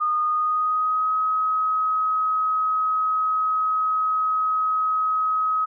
sine tone with pitch glide, 1227 to 1270.3 Hz, D#6 to D#6, -25 to +36 cents, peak -19 dBFS, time 0-5.66 s, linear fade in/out 20 ms, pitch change +61 cents, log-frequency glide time 0.22-1.14 s, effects none

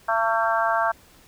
harmonic tone, 225.6 Hz, A3, 44 cents sharp, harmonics 3 / 4 / 5 / 6 / 7, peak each -24 / -25 / -26 / -27 / -27 dBFS, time 0.08-0.92 s, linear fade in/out 10 ms, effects pink hiss -53 dBFS RMS until 1.27 s

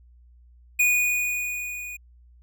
square tone with level ramp, 2462 Hz, D#7, 19 cents flat, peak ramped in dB -17 to -35 dBFS, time 0.79-1.97 s, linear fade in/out 10 ms, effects added 60 Hz sine -50 dBFS peak until 2.42 s

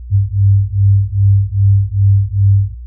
sine beating tone pair, 98 / 100.5 Hz, G2 / G2, 0 / +44 cents, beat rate 2.5 Hz, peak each -11 dBFS, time 0.1-2.75 s, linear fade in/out 50 ms, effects added 60 Hz sine -26 dBFS peak until 2.86 s

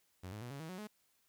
sawtooth tone with pitch steps, 92.1 / 105.8 / 121.53 / 139.6 / 160.36 / 184.2 / 211.6 Hz, F#2 / G#2 / B2 / C#3 / E3 / F#3 / G#3, -7 / +33 / -27 / +13 / -47 / -7 / +33 cents, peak -40 dBFS, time 0.23-0.874 s, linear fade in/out 10 ms, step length 92 ms, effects white hiss -75 dBFS RMS until 1.28 s

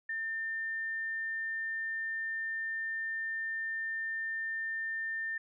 sine tone, 1800 Hz, A6, 39 cents sharp, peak -33 dBFS, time 0.09-5.38 s, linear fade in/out 5 ms, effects none

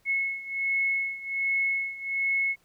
sine beating tone pair, 2186 / 2187.3 Hz, C#7 / C#7, -25 / -24 cents, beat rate 1.3 Hz, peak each -27 / -30 dBFS, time 0.05-2.56 s, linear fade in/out 50 ms, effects pink hiss -66 dBFS RMS until 2.64 s

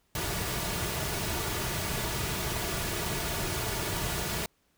pink noise with comb filter, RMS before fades -32 dBFS, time 0.15-4.46 s, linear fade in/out 2 ms, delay 3.8 ms, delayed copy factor -0.5, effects pink hiss -71 dBFS RMS until 4.77 s

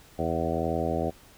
harmonic tone with a mistuned harmonic, 82 Hz, E2, 9 cents flat, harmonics 1 / 2 / 3 / 4 / 5 / 6 / 7 / 8 / 9, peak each -34 / -34 / -34 / -34 / -34 / -34 / -34 / -34 / -34 dBFS, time 0.18-1.11 s, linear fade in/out 20 ms, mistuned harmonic 9, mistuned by +20 cents, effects pink hiss -54 dBFS RMS until 1.37 s

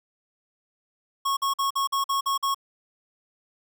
square tone bursts, 1098 Hz, C#6, 17 cents flat, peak -23 dBFS, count 8, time 1.25-2.546 s, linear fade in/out 10 ms, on 120 ms, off 48 ms, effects none

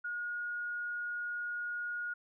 sine tone, 1439 Hz, F#6, 49 cents flat, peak -35 dBFS, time 0.04-2.14 s, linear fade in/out 10 ms, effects none

